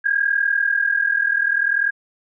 sine tone pair together, 1606.6 / 1647 Hz, G6 / G#6, +42 / -15 cents, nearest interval unison, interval 43 cents, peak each -19 dBFS, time 0.04-1.91 s, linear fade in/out 20 ms, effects none

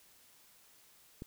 click, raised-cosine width 3 ms, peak -29 dBFS, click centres 1.221 s, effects white hiss -63 dBFS RMS until 1.26 s

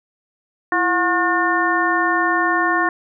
harmonic tone with a mistuned harmonic, 360 Hz, F#4, 47 cents flat, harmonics 1 / 2 / 3 / 4 / 5, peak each -22 / -23 / -20 / -24 / -20 dBFS, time 0.72-2.89 s, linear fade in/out 2 ms, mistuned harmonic 1, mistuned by -120 cents, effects none

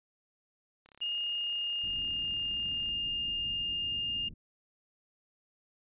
click train, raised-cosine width 0.2 ms, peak -38 dBFS, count 71, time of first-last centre 0.86-2.889 s, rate 34.5 Hz
sine tone with pitch glide, 2841 to 2820 Hz, F7 to F7, +29 to +16 cents, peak -31 dBFS, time 1.01-4.29 s, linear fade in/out 10 ms, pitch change -13 cents, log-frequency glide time 1.32-2.37 s
pink low-pass noise, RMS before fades -49 dBFS, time 1.83-4.34 s, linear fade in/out 5 ms, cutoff 300 Hz, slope 24 dB/octave
effects resampled to 8000 Hz

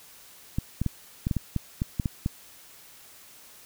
clicks, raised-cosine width 5 ms, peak -13 dBFS, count 11, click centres 0.585 / 0.816 / 0.863 / 1.269 / 1.312 / 1.367 / 1.563 / 1.819 / 1.998 / 2.058 / 2.261 s, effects white hiss -51 dBFS RMS until 3.65 s

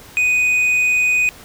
sine tone with tanh clipping, 2489 Hz, D#7, in tune, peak -14 dBFS, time 0.17-1.29 s, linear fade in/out 0 ms, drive 5 dB, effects pink hiss -41 dBFS RMS until 1.44 s

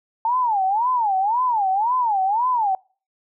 sine tone with vibrato, 877 Hz, A5, 6 cents flat, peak -17 dBFS, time 0.25-2.75 s, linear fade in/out 2 ms, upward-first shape sine, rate 1.9 Hz, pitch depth 260 cents each way, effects noise-tail reverb RT60 0.4 s tail -26 dB re dry

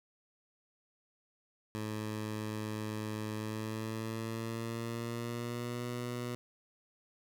15% pulse tone with pitch glide, 107.8 to 121.7 Hz, A2 to B2, -35 to -25 cents, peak -30 dBFS, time 1.75-6.35 s, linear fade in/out 0 ms, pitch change +210 cents, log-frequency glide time 3.33-5.89 s, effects none

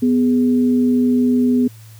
sine tone pair together, 248.3 / 415.3 Hz, B3 / G#4, +9 / 0 cents, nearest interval major sixth, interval 891 cents, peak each -12 / -23 dBFS, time 0.02-1.68 s, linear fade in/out 10 ms, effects added 110 Hz sine -38 dBFS peak until 1.99 s + white hiss -48 dBFS RMS until 1.99 s

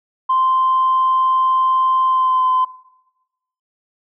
sine tone with pitch glide, 1042 to 1026.5 Hz, C6 to C6, -7 to -33 cents, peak -12 dBFS, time 0.29-2.65 s, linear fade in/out 10 ms, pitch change -26 cents, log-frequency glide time 2.06-2.49 s, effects noise-tail reverb RT60 1.0 s tail -18 dB re dry + tanh soft clip ceiling -8 dBFS

